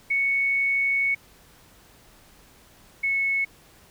sine tone pair in turn, 2217 / 2200 Hz, C#7 / C#7, 0 / -14 cents, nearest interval unison, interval 14 cents, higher first, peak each -20 / -21 dBFS, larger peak first, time 0.1-1.15 / 3.03-3.45 s, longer first, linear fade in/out 10 ms, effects pink hiss -54 dBFS RMS until 3.9 s

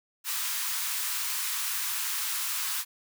white high-pass noise, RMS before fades -31 dBFS, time 0.24-2.85 s, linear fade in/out 50 ms, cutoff 930 Hz, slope 48 dB/octave, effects none

